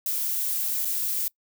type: noise with dropouts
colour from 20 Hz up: violet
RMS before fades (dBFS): -27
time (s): 0.06-1.28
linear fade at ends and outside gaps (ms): 2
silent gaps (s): 0.849-0.853
effects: noise-tail reverb RT60 0.1 s tail -24 dB re dry